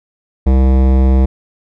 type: tone with hard clipping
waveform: sine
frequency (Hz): 65.41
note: C2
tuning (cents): 0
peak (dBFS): -9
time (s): 0.46-1.26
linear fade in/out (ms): 10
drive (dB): 17
effects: none